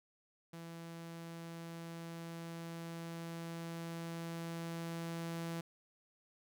sawtooth tone with level ramp, 166.9 Hz, E3, 22 cents sharp, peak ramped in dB -43 to -35 dBFS, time 0.53-5.61 s, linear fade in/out 5 ms, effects none

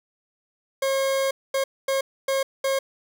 40% pulse tone bursts at uneven times, 540 Hz, C#5, 45 cents flat, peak -20 dBFS, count 5, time 0.82-1.31 / 1.54-1.64 / 1.88-2.01 / 2.28-2.43 / 2.64-2.79 s, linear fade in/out 5 ms, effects none

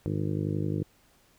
harmonic tone, 51.3 Hz, G#1, 21 cents flat, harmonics 2 / 3 / 4 / 5 / 6 / 7 / 8 / 9 / 10, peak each -32 / -31 / -37 / -43 / -34 / -38 / -45 / -41 / -48 dBFS, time 0.06-0.83 s, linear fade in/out 0 ms, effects pink hiss -63 dBFS RMS until 1.38 s

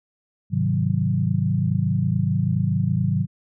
sine chord, Ab dominant seventh, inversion none, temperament equal, 103.83 / 130.81 / 155.56 / 185 Hz, Ab2 / C3 / Eb3 / Gb3, 0 / 0 / 0 / 0 cents, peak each -24 dBFS, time 0.5-3.27 s, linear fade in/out 50 ms, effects none

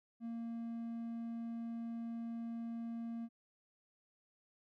triangle tone, 231.1 Hz, A#3, 15 cents flat, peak -38 dBFS, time 0.2-3.29 s, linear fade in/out 50 ms, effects none

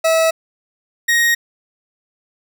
40% pulse tone pair in turn, 649 / 1875.3 Hz, E5 / A#6, -27 / +10 cents, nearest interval octave + tritone, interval 1837 cents, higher second, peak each -11 dBFS, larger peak neither, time 0.04-0.31 / 1.08-1.35 s, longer neither, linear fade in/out 10 ms, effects none

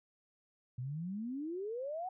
sine exponential sweep, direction up, 119.6 to 765 Hz, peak -37 dBFS, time 0.78-2.09 s, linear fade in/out 5 ms, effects none

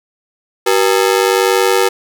sawtooth ring-modulated tone, 430 Hz, A4, 40 cents flat, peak -3 dBFS, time 0.66-1.89 s, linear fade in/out 10 ms, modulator 50.4 Hz, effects none

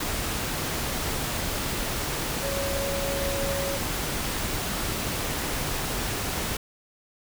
sine tone in noise, 554.4 Hz, C#5, in tune, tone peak -29 dBFS, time 2.43-3.77 s, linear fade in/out 5 ms, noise pink, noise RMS -29 dBFS, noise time 0-6.57 s, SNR -3 dB, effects none

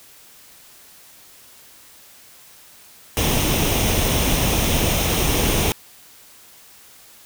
pink noise with comb filter, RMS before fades -19 dBFS, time 3.17-5.72 s, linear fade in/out 0 ms, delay 0.33 ms, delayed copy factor +0.5, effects white hiss -47 dBFS RMS until 7.25 s

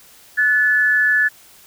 sine tone pair together, 1480 / 1726.7 Hz, F#6 / A6, 0 / -33 cents, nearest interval minor third, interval 267 cents, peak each -21 / -13 dBFS, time 0.37-1.29 s, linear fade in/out 20 ms, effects white hiss -47 dBFS RMS until 1.66 s

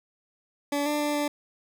20% pulse tone with pitch steps, 287.1 / 296.4 / 294.7 / 292.8 Hz, D4 / D4 / D4 / D4, -39 / +16 / +6 / -5 cents, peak -20 dBFS, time 0.72-1.28 s, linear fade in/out 5 ms, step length 140 ms, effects none

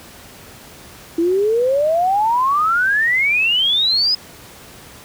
sine exponential sweep, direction up, 326.1 to 5100 Hz, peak -13 dBFS, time 1.18-4.15 s, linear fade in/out 5 ms, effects pink hiss -40 dBFS RMS until 5.04 s + high-pass 60 Hz 12 dB/octave

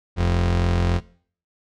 30% pulse tone pair together, 43.6 / 87.2 Hz, F1 / F2, -2 / -2 cents, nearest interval octave, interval 1200 cents, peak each -20 / -18 dBFS, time 0.16-1.01 s, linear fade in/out 50 ms, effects noise-tail reverb RT60 0.5 s tail -20 dB re dry + low-pass 5000 Hz 12 dB/octave

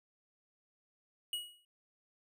square tone with exponential decay, 2905 Hz, F#7, 32 cents flat, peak -33 dBFS, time 1.33-1.65 s, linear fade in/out 2 ms, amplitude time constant 68 ms, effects none

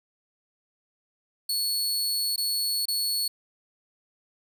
sawtooth tone with dropouts, 4400 Hz, C#8, 14 cents flat, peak -22 dBFS, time 1.49-3.28 s, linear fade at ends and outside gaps 5 ms, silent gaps 2.361-2.378 / 2.856-2.882 s, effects none

